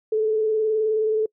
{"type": "tone with vibrato", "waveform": "sine", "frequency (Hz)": 434.8, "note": "A4", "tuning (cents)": -21, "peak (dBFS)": -18, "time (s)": [0.12, 1.26], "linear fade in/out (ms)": 5, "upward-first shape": "square", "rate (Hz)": 19, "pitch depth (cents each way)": 21, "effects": ["noise-tail reverb RT60 0.1 s tail -25 dB re dry"]}